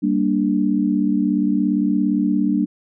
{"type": "chord", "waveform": "sine", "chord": "G minor", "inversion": "none", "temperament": "equal", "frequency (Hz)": [196, 233.1, 293.7], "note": ["G3", "Bb3", "D4"], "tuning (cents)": [0, 0, 0], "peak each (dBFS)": [-20, -21, -19], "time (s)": [0.02, 2.66], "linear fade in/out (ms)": 20, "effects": []}